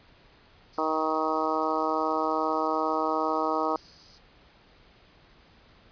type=high-pass noise; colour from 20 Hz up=white; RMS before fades=-42 dBFS; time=0.72-4.19 s; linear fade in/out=20 ms; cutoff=4600 Hz; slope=48 dB/octave
type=harmonic tone; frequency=157.5 Hz; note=D#3; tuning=21 cents sharp; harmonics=2 / 3 / 4 / 5 / 6 / 7 / 8; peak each=-32 / -32 / -32 / -32 / -32 / -32 / -32 dBFS; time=0.78-3.76 s; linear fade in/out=2 ms
effects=pink hiss -57 dBFS RMS until 5.91 s + resampled to 11025 Hz